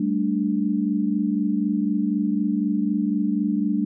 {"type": "chord", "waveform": "sine", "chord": "G suspended second", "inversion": "none", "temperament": "equal", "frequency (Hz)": [196, 220, 293.7], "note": ["G3", "A3", "D4"], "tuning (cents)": [0, 0, 0], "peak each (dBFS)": -24, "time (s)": [0, 3.85], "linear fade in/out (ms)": 5, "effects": []}